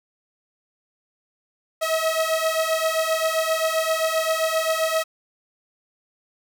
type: beating tone pair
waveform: sawtooth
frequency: 638 / 645.6 Hz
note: D#5 / E5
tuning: +43 / -36 cents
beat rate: 7.6 Hz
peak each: -20 / -19 dBFS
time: 1.81-5.04 s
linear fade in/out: 20 ms
effects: none